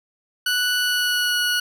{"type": "tone with pitch glide", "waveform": "20% pulse", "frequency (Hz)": [1480, 1462.2], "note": ["F#6", "F#6"], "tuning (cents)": [0, -21], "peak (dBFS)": -14, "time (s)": [0.46, 1.6], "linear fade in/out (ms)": 5, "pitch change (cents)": -21, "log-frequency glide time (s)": [0.78, 1.37], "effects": []}